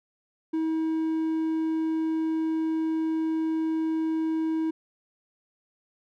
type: tone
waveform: triangle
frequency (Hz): 320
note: D#4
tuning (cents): +49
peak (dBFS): -22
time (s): 0.53-4.71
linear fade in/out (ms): 10
effects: none